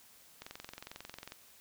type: click train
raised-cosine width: 0.2 ms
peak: -27 dBFS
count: 21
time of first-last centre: 0.42-1.321 s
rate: 22.2 Hz
effects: white hiss -60 dBFS RMS until 1.6 s